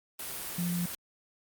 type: tone in noise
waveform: sine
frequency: 174.5 Hz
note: F3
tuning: 1 cent flat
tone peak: -29 dBFS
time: 0.58-0.86 s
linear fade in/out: 5 ms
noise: white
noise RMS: -38 dBFS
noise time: 0.19-0.95 s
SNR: +6 dB
effects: Opus 32 kbps